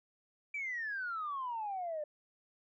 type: exponential sweep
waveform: sine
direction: down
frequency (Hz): 2349 to 587.3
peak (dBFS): -35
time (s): 0.54-2.04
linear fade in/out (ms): 5
effects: tanh soft clip ceiling -31 dBFS